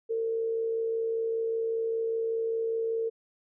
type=tone with amplitude modulation; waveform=sine; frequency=453.3 Hz; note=A#4; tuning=48 cents flat; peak=-25 dBFS; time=0.09-3.1 s; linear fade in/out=20 ms; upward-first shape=sine; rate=65.1 Hz; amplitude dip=35%; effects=none